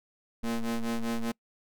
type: ring-modulated tone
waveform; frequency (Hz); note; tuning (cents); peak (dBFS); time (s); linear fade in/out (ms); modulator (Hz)
45% pulse; 116.54; A#2; 0; -25; 0.43-1.32; 10; 114
effects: noise-tail reverb RT60 0.1 s tail -26 dB re dry